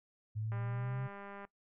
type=linear sweep; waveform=sine; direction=up; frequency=106 to 131.8 Hz; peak=-35 dBFS; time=0.35-1.08 s; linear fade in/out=20 ms
type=click train; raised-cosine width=0.5 ms; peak=-33 dBFS; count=187; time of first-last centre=0.52-1.45 s; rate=200 Hz
effects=noise-tail reverb RT60 0.1 s tail -20 dB re dry + low-pass 2000 Hz 12 dB/octave